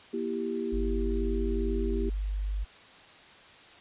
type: chord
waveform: sine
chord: E diminished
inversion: second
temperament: equal with one note detuned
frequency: 237.7 / 329.6 / 392 Hz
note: Bb3 / E4 / G4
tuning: +34 / 0 / 0 cents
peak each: -34 / -35 / -32 dBFS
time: 0.13-2.1 s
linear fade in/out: 10 ms
type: tone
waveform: sine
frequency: 49.8 Hz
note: G1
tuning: 28 cents sharp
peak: -28 dBFS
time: 0.72-2.65 s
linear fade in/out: 20 ms
effects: white hiss -52 dBFS RMS until 3.8 s + resampled to 8000 Hz